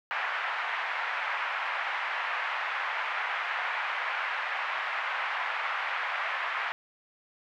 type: band-pass noise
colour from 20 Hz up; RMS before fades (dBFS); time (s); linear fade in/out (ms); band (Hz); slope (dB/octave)
white; -32; 0.11-6.72; 0; 770 to 2200; 24
effects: none